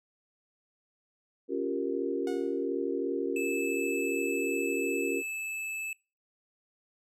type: chord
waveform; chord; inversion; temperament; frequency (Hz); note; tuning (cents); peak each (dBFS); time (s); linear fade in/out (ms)
sine; G half-diminished seventh; second; equal; 277.2 / 349.2 / 392 / 466.2; Db4 / F4 / G4 / Bb4; 0 / 0 / 0 / 0; -34; 1.48-5.23; 50
type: tone with exponential decay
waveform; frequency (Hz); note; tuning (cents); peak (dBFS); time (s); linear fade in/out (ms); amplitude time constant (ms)
sawtooth; 729; F#5; -26; -35; 2.27-2.68; 2; 89
type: tone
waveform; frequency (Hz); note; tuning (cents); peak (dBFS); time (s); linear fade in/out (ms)
square; 2617; E7; -13; -34; 3.36-5.93; 2
effects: noise-tail reverb RT60 0.3 s tail -22 dB re dry + low-pass 12000 Hz 12 dB/octave